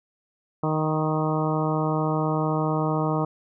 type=harmonic tone with a mistuned harmonic; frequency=155.56 Hz; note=D#3; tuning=in tune; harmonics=1 / 2 / 3 / 4 / 5 / 6 / 7 / 8; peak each=-25 / -28 / -30 / -31 / -32 / -33 / -33 / -34 dBFS; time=0.63-3.25 s; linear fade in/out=5 ms; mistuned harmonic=6; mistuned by=+18 cents; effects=none